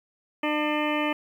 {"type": "harmonic tone with a mistuned harmonic", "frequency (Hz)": 300.2, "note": "D4", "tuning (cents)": 38, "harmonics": [1, 2, 3, 4, 6, 7, 8, 9, 10], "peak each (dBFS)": [-27, -30, -32, -33, -35, -35, -36, -37, -37], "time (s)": [0.43, 1.13], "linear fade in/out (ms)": 5, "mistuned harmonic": 9, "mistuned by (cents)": -51, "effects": ["9-bit"]}